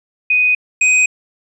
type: tone pair in turn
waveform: sine / square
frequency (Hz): 2493 / 2505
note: D#7 / D#7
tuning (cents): +3 / +11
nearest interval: unison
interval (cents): 8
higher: second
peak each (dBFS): -10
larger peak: neither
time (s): 0.3-0.55 / 0.81-1.06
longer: neither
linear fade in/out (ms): 5
effects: resampled to 22050 Hz